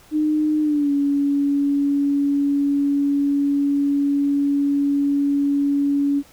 sine tone with pitch glide, 305.2 to 283.1 Hz, D#4 to C#4, -33 to +37 cents, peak -16 dBFS, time 0.11-6.23 s, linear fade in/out 50 ms, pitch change -130 cents, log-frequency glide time 0.62-0.91 s, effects pink hiss -50 dBFS RMS until 6.32 s

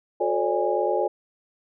sine tone cluster, 362.2 / 439.7 / 543 / 592 / 822 Hz, F#4 / A4 / C#5 / D5 / G#5, -37 / -1 / -36 / +14 / -18 cents, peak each -27 dBFS, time 0.2-1.08 s, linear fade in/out 10 ms, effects none

